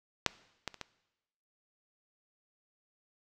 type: clicks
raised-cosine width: 0.2 ms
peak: -7 / -17 / -30 / -21 dBFS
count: 4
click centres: 0.263 / 0.677 / 0.743 / 0.813 s
effects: noise-tail reverb RT60 1.0 s tail -20 dB re dry